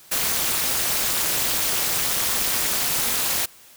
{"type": "noise with amplitude modulation", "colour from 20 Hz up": "white", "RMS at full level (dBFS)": -19, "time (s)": [0.11, 3.46], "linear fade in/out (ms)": 10, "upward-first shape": "sine", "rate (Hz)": 267, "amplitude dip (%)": 85, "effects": ["white hiss -49 dBFS RMS until 3.76 s"]}